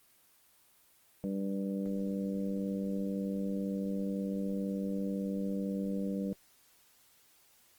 harmonic tone, 98 Hz, G2, in tune, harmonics 2 / 3 / 4 / 5 / 6, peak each -33 / -39 / -50 / -41 / -47 dBFS, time 1.24-6.33 s, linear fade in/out 0 ms, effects white hiss -65 dBFS RMS until 7.78 s + Opus 24 kbps

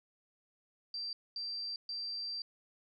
sine tone bursts at uneven times, 4699 Hz, D8, in tune, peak -37 dBFS, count 3, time 0.94-1.13 / 1.36-1.76 / 1.89-2.42 s, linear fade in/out 2 ms, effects none

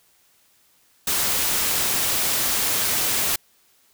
white noise, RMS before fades -22 dBFS, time 1.07-3.36 s, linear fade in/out 5 ms, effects white hiss -60 dBFS RMS until 3.93 s

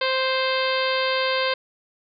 harmonic tone, 523.3 Hz, C5, in tune, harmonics 1 / 2 / 3 / 4 / 5 / 6 / 7 / 8 / 9, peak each -24 / -27 / -29 / -30 / -31 / -32 / -32 / -33 / -34 dBFS, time 0.01-1.54 s, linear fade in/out 5 ms, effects none

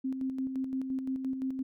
sine tone with tremolo, 263.3 Hz, C4, 11 cents sharp, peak -29 dBFS, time 0.04-1.63 s, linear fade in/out 10 ms, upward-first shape square, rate 5.8 Hz, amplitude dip 45%, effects none

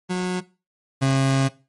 30% pulse tone pair in turn, 182 / 134.97 Hz, F#3 / C#3, -28 / -46 cents, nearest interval perfect fourth, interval 518 cents, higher first, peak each -19 / -14 dBFS, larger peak second, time 0.09-0.41 / 1.01-1.49 s, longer second, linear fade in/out 20 ms, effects noise-tail reverb RT60 0.3 s tail -18 dB re dry + MP3 48 kbps

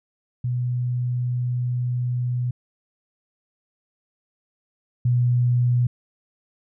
sine tone pair in turn, 123.47 / 122.55 Hz, B2 / B2, 0 / -13 cents, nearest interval unison, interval 13 cents, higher first, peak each -21 / -16 dBFS, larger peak second, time 0.44-2.51 / 5.05-5.87 s, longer first, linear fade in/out 5 ms, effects none

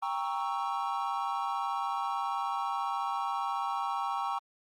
triangle chord, G diminished seventh, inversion none, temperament equal with one note detuned, 794 / 932.3 / 1108.7 / 1318.5 Hz, G5 / Bb5 / Db6 / Fb6, +22 / 0 / 0 / 0 cents, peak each -33 / -34 / -33 / -37 dBFS, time 0.02-4.39 s, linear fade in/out 10 ms, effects Opus 32 kbps

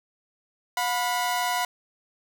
sawtooth tone pair together, 719.5 / 987.8 Hz, F#5 / B5, -49 / 0 cents, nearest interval perfect fourth, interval 549 cents, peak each -23 dBFS, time 0.77-1.65 s, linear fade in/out 2 ms, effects none

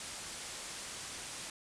white low-pass noise, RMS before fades -45 dBFS, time 0-1.5 s, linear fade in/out 2 ms, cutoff 9700 Hz, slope 48 dB/octave, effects none

